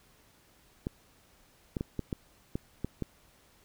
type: clicks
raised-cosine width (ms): 3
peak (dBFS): -19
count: 8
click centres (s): 0.869 / 1.768 / 1.809 / 1.993 / 2.128 / 2.555 / 2.846 / 3.023
effects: pink hiss -63 dBFS RMS until 3.64 s